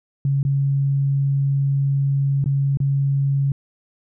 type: tone with dropouts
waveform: sine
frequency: 138.59 Hz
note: C#3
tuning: in tune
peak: -16 dBFS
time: 0.25-3.52 s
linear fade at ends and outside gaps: 2 ms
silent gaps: 0.43-0.45 / 2.442-2.459 / 2.772-2.802 s
effects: none